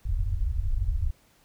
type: low-pass noise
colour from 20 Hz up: pink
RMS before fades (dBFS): -26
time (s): 0.05-1.11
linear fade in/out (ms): 10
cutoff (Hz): 100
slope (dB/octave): 48
effects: pink hiss -62 dBFS RMS until 1.44 s